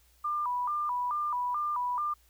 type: tone with vibrato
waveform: sine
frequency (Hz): 1085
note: C#6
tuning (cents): -37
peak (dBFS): -28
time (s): 0.24-2.14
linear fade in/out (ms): 10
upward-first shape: square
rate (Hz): 2.3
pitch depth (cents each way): 170
effects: added 60 Hz sine -63 dBFS peak until 2.29 s + white hiss -66 dBFS RMS until 2.29 s